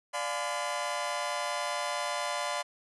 sawtooth chord, D diminished seventh, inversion none, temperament just, 587.3 / 704.8 / 845.8 / 1014.9 Hz, D5 / F5 / Ab5 / Cb6, 0 / +16 / +31 / +47 cents, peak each -32 / -33 / -37 / -31 dBFS, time 0.13-2.63 s, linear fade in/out 20 ms, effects resampled to 24000 Hz

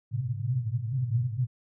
white band-pass noise, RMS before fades -29 dBFS, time 0.11-1.47 s, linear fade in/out 20 ms, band 110 to 130 Hz, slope 96 dB/octave, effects none

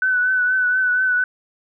sine tone with vibrato, 1500 Hz, F#6, 23 cents sharp, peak -15 dBFS, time 0.02-1.24 s, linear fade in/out 2 ms, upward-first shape triangle, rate 4.2 Hz, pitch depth 39 cents each way, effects none

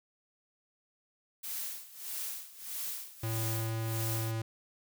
blue noise with tremolo, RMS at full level -37 dBFS, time 1.43-4.32 s, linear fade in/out 10 ms, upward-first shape sine, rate 1.6 Hz, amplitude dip 85%
square tone, 112.2 Hz, A2, 34 cents sharp, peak -33 dBFS, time 3.23-4.42 s, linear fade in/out 5 ms
effects none

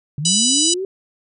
sine linear sweep, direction up, 136.2 to 393.7 Hz, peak -21 dBFS, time 0.18-0.85 s, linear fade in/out 2 ms
harmonic tone, 987 Hz, B5, 1 cent flat, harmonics 3 / 4 / 5 / 6 / 7 / 8 / 9, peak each -22 / -22 / -22 / -22 / -22 / -22 / -22 dBFS, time 0.25-0.74 s, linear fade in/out 5 ms
effects none

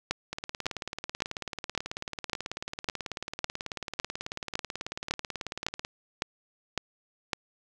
two click trains, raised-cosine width 0.2 ms, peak -10 / -17 dBFS, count 14 / 102, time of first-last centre 0.11-7.332 / 0.33-5.849 s, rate 1.8 / 18.3 Hz, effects none

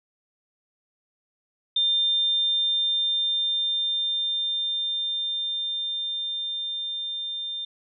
sine tone with level ramp, 3600 Hz, A7, 39 cents sharp, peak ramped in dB -19 to -29 dBFS, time 1.76-7.65 s, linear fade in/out 5 ms, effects none

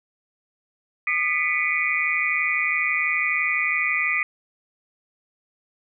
sine tone cluster, 1221 / 1991 / 2123 / 2269 / 2432 Hz, D#6 / B6 / C7 / C#7 / D#7, -33 / +14 / +25 / +40 / -40 cents, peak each -30 / -24 / -30 / -26 / -26 dBFS, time 1.07-4.23 s, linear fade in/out 2 ms, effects none

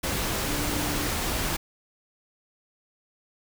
sine tone in noise, 293.7 Hz, D4, in tune, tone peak -33 dBFS, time 0.48-1.08 s, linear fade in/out 10 ms, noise pink, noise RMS -28 dBFS, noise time 0.03-1.57 s, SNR -8 dB, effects none

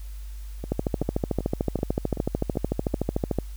two click trains, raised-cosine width 2 ms, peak -10 / -19 dBFS, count 37 / 7, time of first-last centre 0.72-3.387 / 0.64-2.939 s, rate 13.5 / 2.61 Hz, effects added 50 Hz sine -34 dBFS peak until 3.56 s + white hiss -54 dBFS RMS until 3.56 s

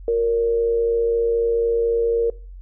sine tone with amplitude modulation, 464.8 Hz, A#4, 5 cents flat, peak -14 dBFS, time 0.08-2.3 s, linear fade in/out 2 ms, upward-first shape sine, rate 104 Hz, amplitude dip 45%, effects noise-tail reverb RT60 0.4 s tail -23 dB re dry + added 45 Hz sine -35 dBFS peak until 2.61 s

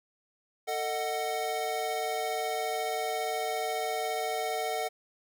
square chord, D# diminished, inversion second, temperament equal with one note detuned, 446.9 / 622.3 / 740 Hz, A4 / D#5 / F#5, +27 / 0 / 0 cents, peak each -36 / -37 / -33 dBFS, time 0.67-4.89 s, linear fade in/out 20 ms, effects none

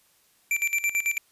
square tone with tremolo, 2349 Hz, D7, in tune, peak -22 dBFS, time 0.51-1.18 s, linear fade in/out 2 ms, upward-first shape square, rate 9.1 Hz, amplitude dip 80%, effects white hiss -63 dBFS RMS until 1.31 s + resampled to 32000 Hz

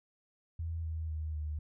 sine tone with pitch steps, 82.41 / 80.2 / 78.05 / 75.96 Hz, E2 / E2 / D#2 / D#2, 0 / -47 / +6 / -41 cents, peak -34 dBFS, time 0.59-1.59 s, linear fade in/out 5 ms, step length 250 ms, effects none

